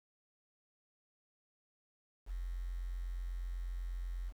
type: tone with quantisation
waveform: sine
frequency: 44.06 Hz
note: F1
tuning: 16 cents sharp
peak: -37 dBFS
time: 2.26-4.33 s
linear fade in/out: 50 ms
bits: 10
effects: none